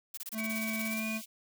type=noise bursts; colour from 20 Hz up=blue; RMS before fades=-40 dBFS; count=15; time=0.14-1 s; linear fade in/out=5 ms; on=34 ms; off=25 ms
type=tone; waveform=square; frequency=220 Hz; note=A3; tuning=in tune; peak=-35 dBFS; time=0.32-1.22 s; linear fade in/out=50 ms
type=tone with pitch glide; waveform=triangle; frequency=2280 to 2444 Hz; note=C#7 to D#7; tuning=+48 to -32 cents; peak=-35 dBFS; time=0.38-1.18 s; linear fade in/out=10 ms; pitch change=+120 cents; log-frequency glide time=0.86-1.06 s
type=high-pass noise; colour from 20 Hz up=white; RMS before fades=-46 dBFS; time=0.51-1.26 s; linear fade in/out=20 ms; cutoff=2200 Hz; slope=96 dB/octave
effects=none